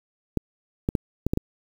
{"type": "clicks", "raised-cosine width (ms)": 3, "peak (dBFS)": -9, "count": 6, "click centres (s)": [0.373, 0.889, 0.952, 1.266, 1.335, 1.374], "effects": ["7-bit"]}